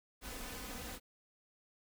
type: noise with comb filter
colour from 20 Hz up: pink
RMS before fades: -45 dBFS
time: 0.21-1 s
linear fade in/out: 50 ms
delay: 4 ms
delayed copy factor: +0.6
effects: none